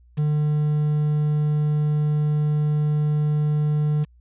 triangle tone with quantisation, 150 Hz, D3, 37 cents sharp, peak -16 dBFS, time 0.17-4.05 s, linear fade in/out 20 ms, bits 7, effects added 60 Hz sine -50 dBFS peak until 4.2 s + resampled to 8000 Hz

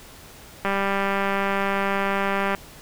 click train, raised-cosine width 0.5 ms, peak -9 dBFS, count 375, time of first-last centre 0.65-2.548 s, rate 197 Hz, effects pink hiss -45 dBFS RMS until 2.81 s

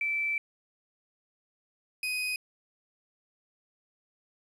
sine / 35% pulse tone pair in turn, 2325 / 2501 Hz, D7 / D#7, -18 / +8 cents, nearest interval minor second, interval 126 cents, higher second, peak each -27 / -28 dBFS, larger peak first, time 0.01-0.38 / 2.03-2.36 s, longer first, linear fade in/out 2 ms, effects resampled to 32000 Hz + 10-bit

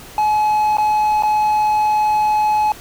triangle tone with dropouts, 850 Hz, G#5, 40 cents sharp, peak -11 dBFS, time 0.18-2.72 s, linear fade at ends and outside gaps 1 ms, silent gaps 0.77-0.783 / 1.224-1.234 s, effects pink hiss -38 dBFS RMS until 2.8 s

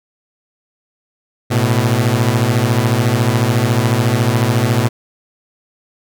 sawtooth beating tone pair, 110.1 / 124.1 Hz, A2 / B2, +2 / +9 cents, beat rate 14 Hz, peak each -11 dBFS, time 1.5-4.89 s, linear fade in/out 20 ms, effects none

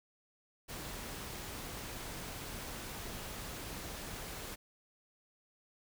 pink noise, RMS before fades -44 dBFS, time 0.68-4.56 s, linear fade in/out 20 ms, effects none

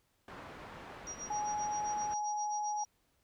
white low-pass noise, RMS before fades -49 dBFS, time 0.28-2.14 s, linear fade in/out 2 ms, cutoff 1300 Hz, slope 12 dB/octave
sine tone with tremolo, 5730 Hz, F8, 44 cents sharp, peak -39 dBFS, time 1.07-2.85 s, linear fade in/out 0 ms, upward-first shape sine, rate 7.6 Hz, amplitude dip 90%
sine tone, 840 Hz, G#5, 19 cents sharp, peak -33 dBFS, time 1.3-2.84 s, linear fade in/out 5 ms
effects pink hiss -75 dBFS RMS until 3.23 s

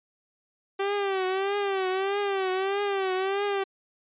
sawtooth tone with vibrato, 389.2 Hz, G4, 12 cents flat, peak -21 dBFS, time 0.79-3.64 s, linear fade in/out 10 ms, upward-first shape triangle, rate 1.6 Hz, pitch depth 93 cents each way, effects resampled to 8000 Hz

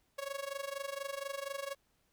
sawtooth tone with amplitude modulation, 554.4 Hz, C#5, in tune, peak -31 dBFS, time 0.18-1.75 s, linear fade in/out 10 ms, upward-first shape sine, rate 24.2 Hz, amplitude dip 85%, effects pink hiss -75 dBFS RMS until 2.12 s

